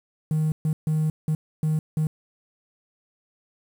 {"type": "tone bursts at uneven times", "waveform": "triangle", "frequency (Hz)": 155.56, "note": "D#3", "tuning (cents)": 0, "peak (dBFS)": -17, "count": 6, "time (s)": [[0.31, 0.52], [0.65, 0.73], [0.87, 1.1], [1.28, 1.35], [1.63, 1.79], [1.97, 2.07]], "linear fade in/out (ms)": 2, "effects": ["tanh soft clip ceiling -15 dBFS", "8-bit"]}